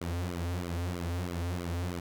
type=tone with flanger; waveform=sawtooth; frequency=87.31 Hz; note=F2; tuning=in tune; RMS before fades=-34 dBFS; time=0.01-2 s; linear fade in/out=5 ms; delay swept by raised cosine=1.1 to 6.1 ms; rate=3.1 Hz; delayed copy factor=-1; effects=none